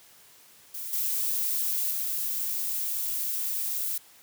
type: noise with level steps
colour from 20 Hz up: violet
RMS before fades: -36 / -28 / -30 dBFS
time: 0.74-3.98 s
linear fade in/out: 5 ms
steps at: 0.93 / 1.91 s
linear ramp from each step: 2 ms
effects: white hiss -55 dBFS RMS until 4.22 s + high-pass 60 Hz 12 dB/octave